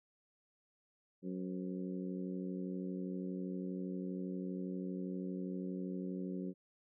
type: harmonic tone with a mistuned harmonic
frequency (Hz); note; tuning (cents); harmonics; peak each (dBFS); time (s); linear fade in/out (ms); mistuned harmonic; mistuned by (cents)
92.5; F#2; 0; 2 / 3 / 4 / 5 / 6; -40 / -44 / -46 / -53 / -54; 1.22-6.54; 50; 6; -73
effects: none